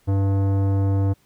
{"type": "tone with tanh clipping", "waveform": "sine", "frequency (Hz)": 98, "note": "G2", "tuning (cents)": 0, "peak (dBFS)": -19, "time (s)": [0.07, 1.14], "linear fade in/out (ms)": 20, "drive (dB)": 16, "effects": ["pink hiss -61 dBFS RMS until 1.25 s"]}